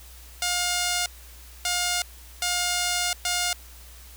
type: tone bursts at uneven times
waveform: 5% pulse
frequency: 711 Hz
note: F5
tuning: 31 cents sharp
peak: -12 dBFS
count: 4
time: 0.42-1.06 / 1.65-2.02 / 2.42-3.13 / 3.25-3.53 s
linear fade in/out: 2 ms
effects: added 60 Hz sine -45 dBFS peak until 4.16 s + white hiss -49 dBFS RMS until 4.16 s